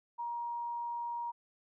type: tone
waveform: sine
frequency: 946 Hz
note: A#5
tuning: 25 cents sharp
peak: -35 dBFS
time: 0.18-1.32 s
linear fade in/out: 20 ms
effects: none